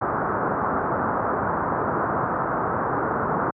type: low-pass noise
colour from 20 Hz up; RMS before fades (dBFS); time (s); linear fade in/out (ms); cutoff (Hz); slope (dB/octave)
white; -24; 0.01-3.51; 10; 1400; 48
effects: high-pass 100 Hz 12 dB/octave